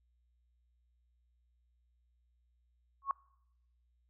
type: tone with exponential growth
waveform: sine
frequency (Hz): 1100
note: C#6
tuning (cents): -14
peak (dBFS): -25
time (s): 3.02-3.11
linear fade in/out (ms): 1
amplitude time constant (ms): 18
effects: noise-tail reverb RT60 0.8 s tail -25 dB re dry + added 60 Hz sine -70 dBFS peak until 4.09 s